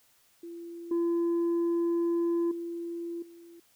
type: tone with level steps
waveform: sine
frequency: 340 Hz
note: F4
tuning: 46 cents flat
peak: -39 / -22 / -33 / -48 dBFS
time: 0.43-3.6 s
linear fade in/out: 5 ms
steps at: 0.91 / 2.51 / 3.22 s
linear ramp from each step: 5 ms
effects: tanh soft clip ceiling -24 dBFS + white hiss -65 dBFS RMS until 3.75 s